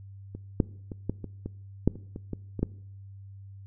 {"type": "clicks", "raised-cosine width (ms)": 3, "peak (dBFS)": [-26, -8, -23, -15, -22, -21, -7, -28, -23, -19, -20, -11], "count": 12, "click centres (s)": [0.35, 0.602, 0.918, 1.096, 1.243, 1.46, 1.876, 1.956, 2.161, 2.333, 2.593, 2.63], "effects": ["noise-tail reverb RT60 0.7 s tail -22 dB re dry", "added 98 Hz sine -43 dBFS peak until 3.66 s"]}